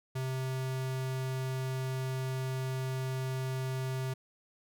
square tone, 130.81 Hz, C3, in tune, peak -33 dBFS, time 0.15-4.14 s, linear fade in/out 10 ms, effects none

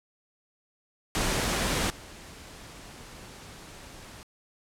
pink noise with level steps, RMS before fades -27 / -46 dBFS, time 1.15-4.23 s, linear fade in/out 0 ms, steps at 1.9 s, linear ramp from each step 2 ms, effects low-pass 10000 Hz 12 dB/octave

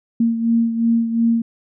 sine beating tone pair, 230 / 232.8 Hz, A#3 / A#3, -23 / -2 cents, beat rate 2.8 Hz, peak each -15 / -22 dBFS, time 0.2-1.42 s, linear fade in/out 5 ms, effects none

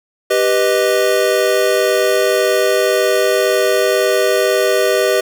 square chord, G augmented, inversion none, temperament equal, 392 / 493.9 / 622.3 Hz, G4 / B4 / D#5, 0 / 0 / 0 cents, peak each -17 dBFS, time 0.3-5.21 s, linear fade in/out 10 ms, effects none

